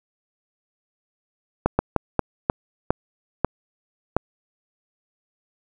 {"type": "slowing click train", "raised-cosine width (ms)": 1, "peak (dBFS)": -3, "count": 8, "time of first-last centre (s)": [1.66, 4.166], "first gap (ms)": 130, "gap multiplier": 1.33, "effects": []}